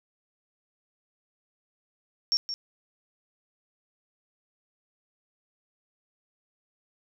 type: tone with echo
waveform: sine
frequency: 5500 Hz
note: F8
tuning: 27 cents flat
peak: -21 dBFS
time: 2.32-2.37 s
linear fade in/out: 0 ms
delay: 170 ms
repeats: 1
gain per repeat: -9 dB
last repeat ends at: 2.54 s
effects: none